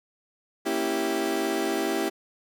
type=chord; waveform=30% pulse; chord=A# diminished seventh; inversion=none; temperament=equal; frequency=233.1 / 277.2 / 329.6 / 392 Hz; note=A#3 / C#4 / E4 / G4; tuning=0 / 0 / 0 / 0 cents; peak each=-32 / -30 / -26 / -26 dBFS; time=0.65-2.1 s; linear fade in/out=20 ms; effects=none